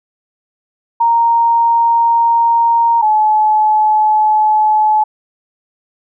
sine tone pair in turn, 930 / 857.5 Hz, A#5 / A5, -4 / -45 cents, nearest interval minor second, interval 141 cents, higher first, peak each -8 dBFS, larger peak neither, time 1-3.02 / 3.02-5.04 s, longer neither, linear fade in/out 10 ms, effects none

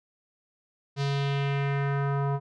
square tone with low-pass filter sweep, 140 Hz, C#3, 18 cents sharp, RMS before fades -27 dBFS, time 0.96-2.4 s, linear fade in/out 50 ms, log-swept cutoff 4900 to 970 Hz, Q 2, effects none

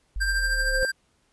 sine linear sweep, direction down, 49.55 to 32.07 Hz, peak -26 dBFS, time 0.16-0.83 s, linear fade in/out 0 ms
square tone with tremolo, 1582 Hz, G6, 15 cents sharp, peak -22 dBFS, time 0.2-0.92 s, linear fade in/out 20 ms, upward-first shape triangle, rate 13 Hz, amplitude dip 50%
sine tone with exponential growth, 523.3 Hz, C5, in tune, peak -22 dBFS, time 0.25-0.85 s, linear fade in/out 1 ms, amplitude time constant 130 ms
effects pink hiss -67 dBFS RMS until 1.32 s + resampled to 24000 Hz

